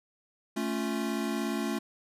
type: chord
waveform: square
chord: A augmented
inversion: none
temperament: equal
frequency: 220 / 277.2 / 349.2 Hz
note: A3 / C#4 / E#4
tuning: 0 / 0 / 0 cents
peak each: -33 / -35 / -36 dBFS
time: 0.56-1.79 s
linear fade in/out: 10 ms
effects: resampled to 32000 Hz